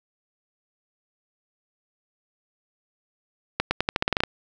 accelerating click train, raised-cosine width 0.3 ms, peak -5 dBFS, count 11, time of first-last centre 3.6-4.236 s, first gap 110 ms, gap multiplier 0.87, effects none

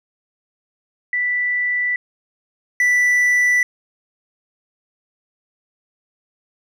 sine / triangle tone pair in turn, 1973 / 1973 Hz, B6 / B6, -2 / -2 cents, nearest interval unison, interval 0 cents, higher neither, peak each -17 / -11 dBFS, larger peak second, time 1.13-1.96 / 2.8-3.63 s, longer neither, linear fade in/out 2 ms, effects none

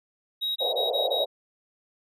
triangle tone bursts, 3807 Hz, A#7, 36 cents sharp, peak -24 dBFS, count 5, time 0.41-1.252 s, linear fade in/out 20 ms, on 150 ms, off 23 ms
pink band-pass noise, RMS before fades -28 dBFS, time 0.6-1.26 s, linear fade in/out 20 ms, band 490 to 690 Hz, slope 48 dB/octave
effects none

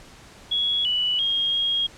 sine tone with pitch steps, 3350 / 2956 / 3249 / 3267 Hz, G#7 / F#7 / G#7 / G#7, +14 / -2 / -39 / -29 cents, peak -20 dBFS, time 0.51-1.87 s, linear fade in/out 10 ms, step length 340 ms, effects pink hiss -47 dBFS RMS until 1.97 s + low-pass 8000 Hz 12 dB/octave

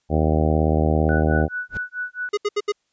harmonic tone, 77.78 Hz, D#2, in tune, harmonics 1 / 2 / 3 / 4 / 5 / 6 / 7 / 8 / 9 / 10, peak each -20 / -23 / -25 / -26 / -27 / -28 / -28 / -29 / -30 / -30 dBFS, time 0.09-1.49 s, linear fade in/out 50 ms
sine tone with tremolo, 1480 Hz, F#6, in tune, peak -23 dBFS, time 1.09-2.29 s, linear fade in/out 0 ms, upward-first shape sine, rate 4.6 Hz, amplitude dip 100%
brown noise with exponential growth, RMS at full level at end -26 dBFS, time 1.68-1.77 s, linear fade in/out 0 ms, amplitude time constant 18 ms
square tone bursts, 413.6 Hz, G#4, 7 cents flat, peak -19 dBFS, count 4, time 2.33-2.722 s, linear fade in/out 10 ms, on 44 ms, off 72 ms
effects white hiss -71 dBFS RMS until 2.92 s + resampled to 16000 Hz

